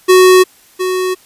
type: tone pair in turn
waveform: square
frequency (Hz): 370 / 370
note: F#4 / F#4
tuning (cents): 0 / 0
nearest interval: unison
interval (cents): 0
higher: neither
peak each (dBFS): -4 / -14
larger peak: first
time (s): 0.08-0.44 / 0.79-1.15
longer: neither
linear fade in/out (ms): 20
effects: white hiss -46 dBFS RMS until 1.25 s + resampled to 32000 Hz